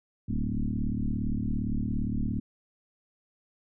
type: tone with frequency modulation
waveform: sine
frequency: 110 Hz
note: A2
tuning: in tune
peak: -26 dBFS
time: 0.28-2.4 s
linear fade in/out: 10 ms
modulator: 37.4 Hz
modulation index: 4.1
effects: none